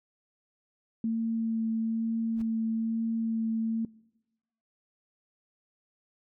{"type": "tone with vibrato", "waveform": "sine", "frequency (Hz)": 225.4, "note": "A3", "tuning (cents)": 42, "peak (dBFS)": -26, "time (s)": [1.04, 3.85], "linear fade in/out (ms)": 2, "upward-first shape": "sine", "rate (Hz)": 1.1, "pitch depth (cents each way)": 11}
{"type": "noise with exponential growth", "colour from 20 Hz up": "brown", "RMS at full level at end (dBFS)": -40, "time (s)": [2.31, 2.42], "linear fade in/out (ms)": 5, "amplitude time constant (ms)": 22}
{"effects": ["noise-tail reverb RT60 1.0 s tail -23 dB re dry"]}